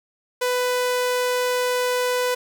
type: tone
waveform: sawtooth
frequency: 497.4 Hz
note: B4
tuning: 12 cents sharp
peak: -16 dBFS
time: 0.41-2.35 s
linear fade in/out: 10 ms
effects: none